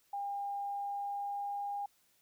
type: tone with pitch glide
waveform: sine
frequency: 804 to 809.6 Hz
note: G5 to G#5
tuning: +44 to -44 cents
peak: -35 dBFS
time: 0.13-1.86 s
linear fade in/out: 5 ms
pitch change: +12 cents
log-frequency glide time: 0.57-1.73 s
effects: white hiss -71 dBFS RMS until 2.21 s